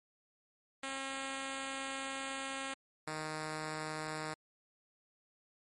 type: tone pair in turn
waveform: 5% pulse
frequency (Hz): 270 / 155.38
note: C#4 / D#3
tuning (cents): -45 / -2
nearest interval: minor seventh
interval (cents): 957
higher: first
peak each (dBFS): -27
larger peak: neither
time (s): 0.83-2.74 / 3.07-4.34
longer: first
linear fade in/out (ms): 5
effects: MP3 48 kbps